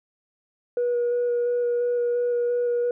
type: tone with vibrato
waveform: sine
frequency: 482.6 Hz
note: B4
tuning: 40 cents flat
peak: -19 dBFS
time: 0.77-2.91 s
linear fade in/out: 2 ms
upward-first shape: square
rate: 2.9 Hz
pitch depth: 9 cents each way
effects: tanh soft clip ceiling -18 dBFS